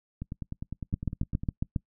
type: two click trains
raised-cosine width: 5 ms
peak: -22 / -15 dBFS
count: 13 / 7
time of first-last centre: 0.22-1.435 / 0.94-1.762 s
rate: 9.88 / 7.3 Hz
effects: noise-tail reverb RT60 0.1 s tail -24 dB re dry